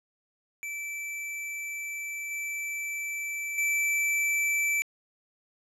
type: tone with level steps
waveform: square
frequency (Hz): 2323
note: D7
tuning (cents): -20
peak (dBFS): -34 / -32 / -25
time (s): 0.63-4.82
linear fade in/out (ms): 0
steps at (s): 2.31 / 3.58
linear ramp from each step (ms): 2
effects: low-pass 12000 Hz 12 dB/octave